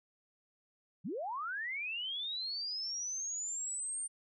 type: linear sweep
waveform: sine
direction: up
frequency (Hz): 133.7 to 8870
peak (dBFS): -36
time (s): 1.04-4.08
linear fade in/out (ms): 20
effects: none